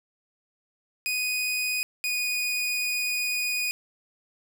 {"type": "tone pair in turn", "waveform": "sawtooth", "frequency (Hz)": [2489, 2472], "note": ["D#7", "D#7"], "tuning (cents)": [0, -12], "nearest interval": "unison", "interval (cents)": 12, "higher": "first", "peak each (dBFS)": -22, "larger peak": "neither", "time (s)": [[1.06, 1.83], [2.04, 3.71]], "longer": "second", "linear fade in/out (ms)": 0, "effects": []}